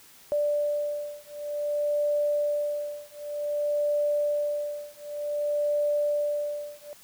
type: beating tone pair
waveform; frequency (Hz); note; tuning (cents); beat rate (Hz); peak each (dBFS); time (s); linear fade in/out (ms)
sine; 587.3 / 587.84; D5 / D5; 0 / +2; 0.54; -28; 0.32-6.93; 0
effects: white hiss -53 dBFS RMS until 7.03 s

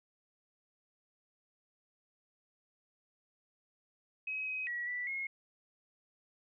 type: tone with pitch steps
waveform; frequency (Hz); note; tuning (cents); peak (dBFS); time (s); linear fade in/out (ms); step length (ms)
sine; 2544 / 2528 / 1924 / 1968 / 2160; D#7 / D#7 / B6 / B6 / C#7; +38 / +27 / -46 / -7 / -45; -35; 4.27-5.27; 5; 200
effects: none

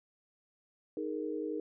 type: chord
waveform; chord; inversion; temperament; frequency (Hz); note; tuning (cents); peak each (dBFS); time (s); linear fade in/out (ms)
sine; D# suspended fourth; none; equal; 311.1 / 415.3 / 466.2; D#4 / G#4 / A#4; 0 / 0 / 0; -37 / -39 / -39; 0.97-1.6; 2
effects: none

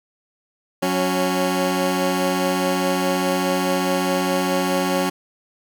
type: tone pair together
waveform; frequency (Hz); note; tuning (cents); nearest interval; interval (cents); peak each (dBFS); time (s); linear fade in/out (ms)
15% pulse; 183.2 / 277.2; F#3 / C#4; -17 / 0; perfect fifth; 717; -15; 0.82-5.1; 10
effects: none

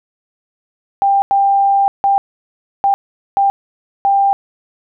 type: tone bursts at uneven times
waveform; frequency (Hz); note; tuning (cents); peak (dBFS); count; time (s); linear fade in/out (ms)
sine; 793; G5; +20; -9; 6; 1.02-1.22 / 1.31-1.88 / 2.04-2.18 / 2.84-2.94 / 3.37-3.5 / 4.05-4.33; 0
effects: none

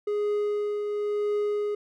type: tone with tremolo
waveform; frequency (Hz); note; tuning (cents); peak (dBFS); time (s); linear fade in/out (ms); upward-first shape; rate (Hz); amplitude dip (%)
triangle; 415.3; G#4; 0; -21; 0.07-1.75; 5; triangle; 0.97; 40
effects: none

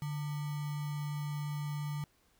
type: tone with sample-and-hold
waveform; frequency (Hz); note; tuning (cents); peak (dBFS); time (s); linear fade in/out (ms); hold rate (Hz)
sine; 147.1; D3; +3; -34; 0.02-2.04; 0; 1050
effects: pink hiss -70 dBFS RMS until 2.39 s

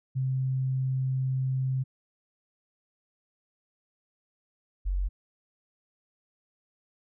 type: tone pair in turn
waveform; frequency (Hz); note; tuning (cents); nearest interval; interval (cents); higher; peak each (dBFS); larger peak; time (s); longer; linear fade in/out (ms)
sine; 131.2 / 46.39; C3 / F#1; +5 / +5; octave + tritone; 1800; first; -25; neither; 0.15-1.84 / 4.85-5.09; first; 20
effects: none

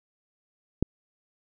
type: click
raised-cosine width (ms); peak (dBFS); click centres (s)
3; -9; 0.826
effects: none

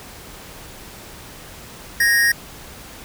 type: tone pair together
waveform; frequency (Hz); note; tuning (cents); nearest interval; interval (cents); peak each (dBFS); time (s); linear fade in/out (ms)
square; 1661.3 / 1864.7; G#6 / A#6; 0 / 0; major second; 200; -21 / -15; 2-2.32; 5
effects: pink hiss -39 dBFS RMS until 3.04 s

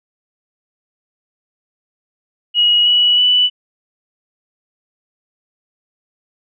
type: tone with pitch steps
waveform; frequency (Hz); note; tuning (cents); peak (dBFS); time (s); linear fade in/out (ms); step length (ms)
sine; 2900 / 2935 / 2971; F#7 / F#7 / F#7; -35 / -15 / +6; -9; 2.54-3.5; 50; 320
effects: none

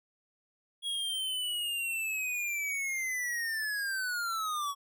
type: linear sweep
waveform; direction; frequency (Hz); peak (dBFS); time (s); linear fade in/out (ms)
square; down; 3322 to 1108.7; -32; 0.82-4.75; 50
effects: none

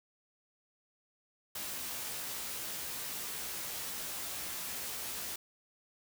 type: noise with comb filter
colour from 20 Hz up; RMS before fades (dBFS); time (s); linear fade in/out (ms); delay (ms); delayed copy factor
white; -40; 1.55-5.36; 5; 16; +0.7
effects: none

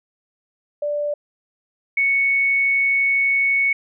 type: tone pair in turn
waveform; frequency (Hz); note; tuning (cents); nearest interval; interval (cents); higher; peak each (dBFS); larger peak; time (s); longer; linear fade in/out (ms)
sine; 587.3 / 2217; D5 / C#7; 0 / 0; octave + major seventh; 2300; second; -20 / -15; second; 0.82-1.14 / 1.97-3.73; second; 5
effects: none

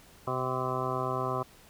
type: harmonic tone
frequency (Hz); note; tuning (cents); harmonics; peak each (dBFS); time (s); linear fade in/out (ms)
128.7; C3; -28; 1 / 2 / 3 / 4 / 5 / 6 / 8 / 9 / 10; -36 / -41 / -36 / -39 / -37 / -39 / -35 / -37 / -40; 0.27-1.43; 5
effects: pink hiss -56 dBFS RMS until 1.69 s

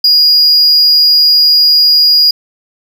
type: tone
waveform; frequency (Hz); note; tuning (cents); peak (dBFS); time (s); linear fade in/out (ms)
triangle; 4874; D#8; -37; -3; 0.04-2.31; 5
effects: 7-bit

